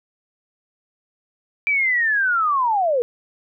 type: linear sweep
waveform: sine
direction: down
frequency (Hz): 2349 to 457.4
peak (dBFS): -16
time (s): 1.67-3.02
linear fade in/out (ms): 0
effects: none